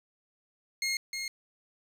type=tone with echo; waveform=20% pulse; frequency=2145 Hz; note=C7; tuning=42 cents sharp; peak=-23 dBFS; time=0.82-0.97 s; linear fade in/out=2 ms; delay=310 ms; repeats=1; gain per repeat=-5 dB; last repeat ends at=1.28 s; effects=low-pass 12000 Hz 12 dB/octave + 9-bit